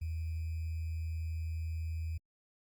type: tone with sample-and-hold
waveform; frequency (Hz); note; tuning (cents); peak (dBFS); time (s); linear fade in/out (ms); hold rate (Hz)
sine; 80.9; E2; -32; -34; 0.01-2.18; 10; 2450
effects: Opus 32 kbps